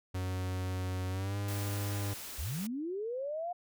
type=tone with pitch glide; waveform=45% pulse; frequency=92.5 to 100.87 Hz; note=F#2 to G2; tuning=0 to +50 cents; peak=-33 dBFS; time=0.14-2.14 s; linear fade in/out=10 ms; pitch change=+150 cents; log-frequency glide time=1.1-1.37 s
type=noise; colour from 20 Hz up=white; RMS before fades=-44 dBFS; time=1.48-2.67 s; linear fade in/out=5 ms
type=linear sweep; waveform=sine; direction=up; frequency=52.5 to 722 Hz; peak=-34 dBFS; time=2.38-3.53 s; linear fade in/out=10 ms
effects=none